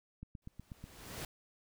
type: click train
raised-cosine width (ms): 5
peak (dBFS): -33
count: 6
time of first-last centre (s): 0.23-0.841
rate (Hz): 8.19
type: noise with exponential growth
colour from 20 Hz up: pink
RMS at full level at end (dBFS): -41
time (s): 0.42-1.25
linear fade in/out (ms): 2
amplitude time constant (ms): 180
effects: none